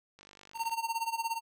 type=click train; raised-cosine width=0.2 ms; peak=-36 dBFS; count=28; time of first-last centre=0.19-0.737 s; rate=49.4 Hz
type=tone with tremolo; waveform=square; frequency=914 Hz; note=A#5; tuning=34 cents flat; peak=-29 dBFS; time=0.54-1.41 s; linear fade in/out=50 ms; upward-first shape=sine; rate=17 Hz; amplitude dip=85%
effects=none